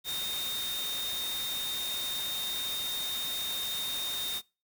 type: tone in noise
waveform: sine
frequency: 3680 Hz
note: A#7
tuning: 23 cents flat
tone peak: -33 dBFS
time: 0.04-4.42 s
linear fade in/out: 50 ms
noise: white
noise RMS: -38 dBFS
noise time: 0.04-4.42 s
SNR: +2 dB
effects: noise-tail reverb RT60 0.3 s tail -24 dB re dry